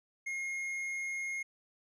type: tone with tanh clipping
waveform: triangle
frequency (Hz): 2146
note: C7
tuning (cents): +43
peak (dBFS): -36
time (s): 0.26-1.43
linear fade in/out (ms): 10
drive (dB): 11
effects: none